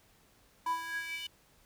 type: tone with high-pass filter sweep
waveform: square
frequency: 329.6 Hz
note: E4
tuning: in tune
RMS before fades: -37 dBFS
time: 0.66-1.27 s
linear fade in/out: 5 ms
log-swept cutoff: 900 to 3000 Hz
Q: 7.6
effects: pink hiss -65 dBFS RMS until 1.65 s